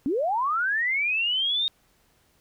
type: linear sweep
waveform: sine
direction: up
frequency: 245.8 to 3729 Hz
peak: -22 dBFS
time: 0.06-1.68 s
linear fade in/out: 0 ms
effects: pink hiss -64 dBFS RMS until 2.4 s